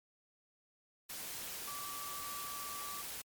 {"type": "tone in noise", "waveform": "sine", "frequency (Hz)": 1158, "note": "D6", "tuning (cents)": -25, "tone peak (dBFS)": -45, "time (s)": [1.67, 3.02], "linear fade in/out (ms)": 10, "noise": "white", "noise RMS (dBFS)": -44, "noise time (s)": [1.09, 3.22], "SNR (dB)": -4, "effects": ["MP3 96 kbps"]}